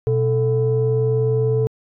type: tone pair together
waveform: sine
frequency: 123.47 / 440 Hz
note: B2 / A4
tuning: 0 / 0 cents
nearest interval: octave + minor seventh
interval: 2200 cents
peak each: -17 dBFS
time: 0.07-1.67 s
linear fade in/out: 0 ms
effects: tanh soft clip ceiling -10 dBFS